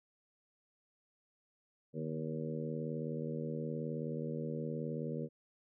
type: harmonic tone with a mistuned harmonic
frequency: 79 Hz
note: D#2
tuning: 27 cents sharp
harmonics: 2 / 3 / 4 / 5 / 6 / 7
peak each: -40 / -42 / -47 / -46 / -43 / -48 dBFS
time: 1.93-5.29 s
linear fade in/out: 50 ms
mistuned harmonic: 2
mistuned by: -69 cents
effects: none